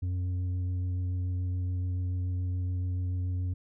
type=tone with tanh clipping; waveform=triangle; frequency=90.7 Hz; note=F#2; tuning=34 cents flat; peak=-29 dBFS; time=0.02-3.54 s; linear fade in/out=10 ms; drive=9 dB; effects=none